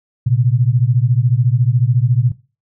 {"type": "beating tone pair", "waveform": "sine", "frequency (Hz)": [116.9, 130.9], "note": ["A#2", "C3"], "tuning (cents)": [5, 1], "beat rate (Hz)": 14, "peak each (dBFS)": -14, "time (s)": [0.26, 2.32], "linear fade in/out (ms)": 10, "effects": ["noise-tail reverb RT60 0.3 s tail -17 dB re dry"]}